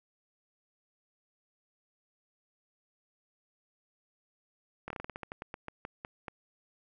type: slowing click train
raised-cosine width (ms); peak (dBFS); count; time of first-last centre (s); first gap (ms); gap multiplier
0.5; -24; 16; 4.88-6.282; 23; 1.18
effects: none